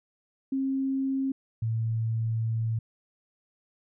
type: tone pair in turn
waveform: sine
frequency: 268.4 / 112.85 Hz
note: C4 / A2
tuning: +44 / +44 cents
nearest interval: octave + minor third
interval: 1500 cents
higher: first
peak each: -25 dBFS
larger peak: neither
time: 0.52-1.32 / 1.62-2.79 s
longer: second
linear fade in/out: 5 ms
effects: none